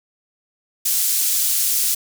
pink high-pass noise, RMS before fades -19 dBFS, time 0.85-1.95 s, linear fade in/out 10 ms, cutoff 7100 Hz, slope 12 dB/octave, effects none

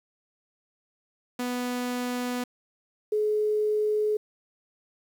sawtooth / sine tone pair in turn, 246.9 / 424.7 Hz, B3 / G#4, 0 / +39 cents, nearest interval major sixth, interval 939 cents, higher second, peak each -24 / -22 dBFS, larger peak second, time 1.39-2.44 / 3.12-4.17 s, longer neither, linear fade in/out 5 ms, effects 9-bit

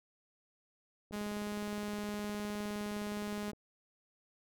click train, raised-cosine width 2 ms, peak -36 dBFS, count 48, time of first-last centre 1.11-3.533 s, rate 19.4 Hz
sawtooth tone, 207.7 Hz, G#3, in tune, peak -33 dBFS, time 1.12-3.52 s, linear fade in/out 20 ms
effects none

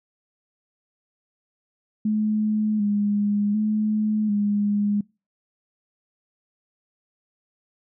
sine tone with vibrato, 209.6 Hz, G#3, 16 cents sharp, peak -19 dBFS, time 2.05-5.01 s, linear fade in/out 5 ms, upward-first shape square, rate 0.67 Hz, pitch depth 35 cents each way, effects noise-tail reverb RT60 0.3 s tail -25 dB re dry

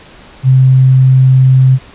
sine tone, 130.81 Hz, C3, in tune, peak -3 dBFS, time 0.43-1.79 s, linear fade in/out 50 ms, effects pink hiss -37 dBFS RMS until 1.94 s + resampled to 8000 Hz

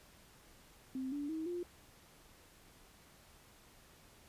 sine tone with pitch steps, 261.6 / 288.6 / 318.4 / 351.2 Hz, C4 / D4 / D#4 / F4, 0 / -30 / +40 / +10 cents, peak -37 dBFS, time 0.95-1.63 s, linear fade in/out 2 ms, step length 170 ms, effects pink hiss -62 dBFS RMS until 4.28 s + resampled to 32000 Hz

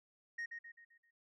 sine tone with echo, 1864.7 Hz, A#6, in tune, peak -36 dBFS, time 0.38-0.46 s, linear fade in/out 10 ms, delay 130 ms, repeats 5, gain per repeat -7 dB, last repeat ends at 1.11 s, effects tanh soft clip ceiling -38 dBFS

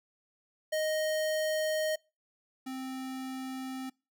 square tone pair in turn, 622.3 / 261.6 Hz, D#5 / C4, 0 / 0 cents, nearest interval octave + minor third, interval 1500 cents, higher first, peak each -29 / -37 dBFS, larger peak first, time 0.72-1.96 / 2.66-3.9 s, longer neither, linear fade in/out 10 ms, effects noise-tail reverb RT60 0.3 s tail -26 dB re dry

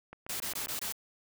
click train, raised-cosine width 0.5 ms, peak -30 dBFS, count 5, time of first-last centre 0.13-0.671 s, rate 7.4 Hz
white noise bursts, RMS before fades -36 dBFS, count 5, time 0.29-0.924 s, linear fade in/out 5 ms, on 110 ms, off 21 ms
effects none

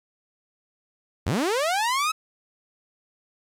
sawtooth linear sweep, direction up, 61.74 to 1304 Hz, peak -18 dBFS, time 1.26-2.12 s, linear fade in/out 10 ms, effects low-pass 11000 Hz 12 dB/octave + 9-bit

